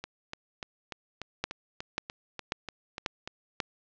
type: two click trains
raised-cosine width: 0.2 ms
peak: -11 / -19 dBFS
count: 5 / 12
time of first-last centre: 1.44-3.602 / 0.04-3.275 s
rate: 1.85 / 3.4 Hz
effects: low-pass 5000 Hz 12 dB/octave